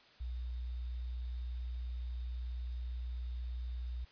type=tone with sample-and-hold; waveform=sine; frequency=60.8 Hz; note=B1; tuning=26 cents flat; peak=-37 dBFS; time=0.2-4.05 s; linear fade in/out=10 ms; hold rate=3675 Hz; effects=white hiss -62 dBFS RMS until 4.11 s + resampled to 11025 Hz